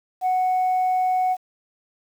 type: tone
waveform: sine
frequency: 740 Hz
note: F#5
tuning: in tune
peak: -16 dBFS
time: 0.21-1.37 s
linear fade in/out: 50 ms
effects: tanh soft clip ceiling -16 dBFS + 8-bit

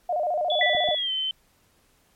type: tone with vibrato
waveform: sine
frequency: 659.3 Hz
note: E5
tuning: in tune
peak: -22 dBFS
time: 0.09-0.95 s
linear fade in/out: 5 ms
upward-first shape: square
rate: 14 Hz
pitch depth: 140 cents each way
type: tone with pitch glide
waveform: sine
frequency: 3431 to 3074 Hz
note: A7 to G7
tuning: -44 to -35 cents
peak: -24 dBFS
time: 0.5-1.31 s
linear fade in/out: 2 ms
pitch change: -191 cents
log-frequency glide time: 0.94-1.11 s
type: tone with exponential decay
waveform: sine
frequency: 1973 Hz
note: B6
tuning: 2 cents flat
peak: -18 dBFS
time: 0.61-1.3 s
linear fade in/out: 2 ms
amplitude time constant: 150 ms
type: clicks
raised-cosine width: 2 ms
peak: -25 dBFS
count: 2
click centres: 0.749 / 0.888 s
effects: pink hiss -63 dBFS RMS until 2.15 s + MP3 64 kbps

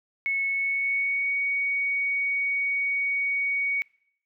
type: tone with pitch glide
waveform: sine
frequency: 2200 to 2240 Hz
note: C#7 to C#7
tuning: -14 to +18 cents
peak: -23 dBFS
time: 0.26-3.82 s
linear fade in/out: 0 ms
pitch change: +32 cents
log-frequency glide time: 0.44-1.34 s
effects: noise-tail reverb RT60 0.7 s tail -24 dB re dry

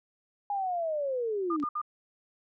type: linear sweep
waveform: sine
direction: down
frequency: 824 to 277.2 Hz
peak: -28 dBFS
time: 0.5-1.64 s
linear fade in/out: 2 ms
type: tone bursts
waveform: sine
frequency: 1212 Hz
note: D#6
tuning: 46 cents flat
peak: -29 dBFS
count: 3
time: 1.5-1.816 s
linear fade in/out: 5 ms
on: 64 ms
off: 62 ms
type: clicks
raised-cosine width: 0.2 ms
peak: -33 / -42 dBFS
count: 2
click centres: 1.6 / 1.627 s
effects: none

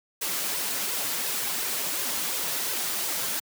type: noise with flanger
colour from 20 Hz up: white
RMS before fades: -29 dBFS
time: 0.21-3.4 s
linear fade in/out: 10 ms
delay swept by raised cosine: 1.9 to 7.5 ms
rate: 2.8 Hz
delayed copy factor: +0.75
effects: high-pass 150 Hz 12 dB/octave

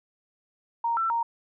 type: tone with pitch steps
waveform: sine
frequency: 931 / 1339 / 930 Hz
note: A#5 / E6 / A#5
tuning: -2 / +27 / -4 cents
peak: -23 dBFS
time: 0.84-1.23 s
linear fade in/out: 5 ms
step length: 130 ms
effects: none

